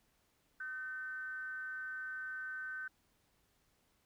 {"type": "tone with frequency modulation", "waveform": "sine", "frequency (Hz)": 1527, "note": "G6", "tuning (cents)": -46, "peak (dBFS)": -40, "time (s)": [0.6, 2.88], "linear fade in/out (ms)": 5, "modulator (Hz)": 273, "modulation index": 0.37, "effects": ["pink hiss -75 dBFS RMS until 4.05 s"]}